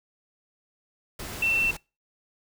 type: tone in noise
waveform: sine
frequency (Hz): 2689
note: E7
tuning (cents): +34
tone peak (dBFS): -21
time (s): 1.42-1.71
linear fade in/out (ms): 5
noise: pink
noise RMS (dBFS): -37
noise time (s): 1.19-1.77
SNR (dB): +13
effects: noise-tail reverb RT60 0.3 s tail -25 dB re dry